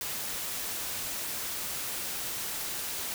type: noise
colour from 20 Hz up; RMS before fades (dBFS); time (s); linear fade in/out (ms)
white; -35; 0.01-3.14; 0
effects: none